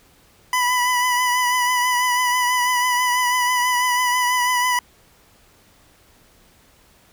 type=tone with vibrato; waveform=25% pulse; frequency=991 Hz; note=B5; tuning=6 cents sharp; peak=-13 dBFS; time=0.53-4.79 s; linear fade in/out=2 ms; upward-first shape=triangle; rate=6.1 Hz; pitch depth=35 cents each way; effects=pink hiss -54 dBFS RMS until 7.12 s